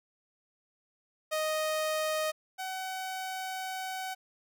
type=tone pair in turn; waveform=sawtooth; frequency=622.3 / 754.2 Hz; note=D#5 / F#5; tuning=0 / +33 cents; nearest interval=minor third; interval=333 cents; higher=second; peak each=-25 / -31 dBFS; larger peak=first; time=1.31-2.32 / 2.58-4.15 s; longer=second; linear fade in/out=20 ms; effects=none